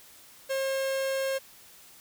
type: tone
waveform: 45% pulse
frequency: 537 Hz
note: C5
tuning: 45 cents sharp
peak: -27 dBFS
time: 0.49-1.39 s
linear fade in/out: 20 ms
effects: white hiss -53 dBFS RMS until 2 s